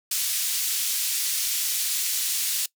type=band-pass noise; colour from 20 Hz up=white; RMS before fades=-26 dBFS; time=0.11-2.66 s; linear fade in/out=5 ms; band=3100 to 14000 Hz; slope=12 dB/octave; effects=noise-tail reverb RT60 0.1 s tail -21 dB re dry